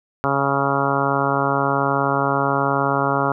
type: harmonic tone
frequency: 138.8 Hz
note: C#3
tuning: 3 cents sharp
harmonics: 1 / 2 / 3 / 4 / 5 / 6 / 7 / 8 / 9 / 10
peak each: -26 / -26 / -26 / -26 / -26 / -26 / -26 / -26 / -26 / -26 dBFS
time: 0.24-3.32 s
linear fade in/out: 0 ms
effects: none